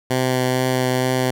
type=tone with vibrato; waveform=10% pulse; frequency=128 Hz; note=C3; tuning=38 cents flat; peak=-9 dBFS; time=0.1-1.31 s; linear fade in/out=10 ms; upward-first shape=triangle; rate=2.2 Hz; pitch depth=11 cents each way; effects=none